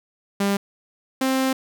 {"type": "tone pair in turn", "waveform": "sawtooth", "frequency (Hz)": [199.5, 263.5], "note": ["G3", "C4"], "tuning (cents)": [31, 12], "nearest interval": "perfect fourth", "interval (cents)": 481, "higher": "second", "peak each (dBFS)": -15, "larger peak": "neither", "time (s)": [[0.4, 0.57], [1.21, 1.53]], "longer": "second", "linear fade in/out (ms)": 5, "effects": []}